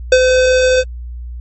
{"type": "tone with ADSR envelope", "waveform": "square", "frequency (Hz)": 511, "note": "C5", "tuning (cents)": -41, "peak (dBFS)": -4, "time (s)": [0.12, 0.84], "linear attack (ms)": 4, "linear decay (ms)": 56, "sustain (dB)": -5, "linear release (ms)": 42, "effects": ["added 60 Hz sine -24 dBFS peak until 1.4 s", "MP3 32 kbps"]}